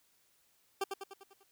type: tone with echo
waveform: 20% pulse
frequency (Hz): 392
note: G4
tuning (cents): 0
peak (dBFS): -26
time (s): 0.81-0.84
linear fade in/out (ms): 5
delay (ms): 99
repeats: 6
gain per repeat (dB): -5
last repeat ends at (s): 1.434
effects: white hiss -71 dBFS RMS until 1.51 s